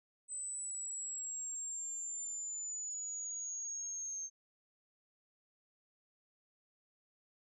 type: exponential sweep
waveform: sine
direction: down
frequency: 8090 to 6350 Hz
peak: -39 dBFS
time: 0.28-4.3 s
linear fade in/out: 50 ms
effects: none